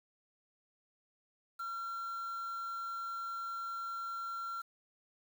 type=tone with quantisation; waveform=triangle; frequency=1365 Hz; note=F6; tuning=40 cents flat; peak=-36 dBFS; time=1.59-4.62 s; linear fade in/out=10 ms; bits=9; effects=none